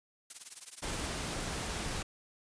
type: noise with tremolo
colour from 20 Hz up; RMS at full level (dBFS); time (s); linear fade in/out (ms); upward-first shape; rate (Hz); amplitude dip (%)
blue; -40; 0.3-1.09; 2; triangle; 19; 95
type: noise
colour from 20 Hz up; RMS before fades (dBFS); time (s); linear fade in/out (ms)
pink; -37; 0.82-2.03; 10
effects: resampled to 22050 Hz